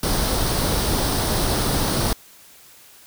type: noise with comb filter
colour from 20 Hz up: pink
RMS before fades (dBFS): -21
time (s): 0.03-2.13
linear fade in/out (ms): 2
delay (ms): 0.21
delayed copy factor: +0.5
effects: white hiss -48 dBFS RMS until 3.06 s